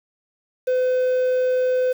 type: tone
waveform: triangle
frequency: 508 Hz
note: B4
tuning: 49 cents sharp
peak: -15 dBFS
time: 0.67-1.93 s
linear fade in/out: 10 ms
effects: 7-bit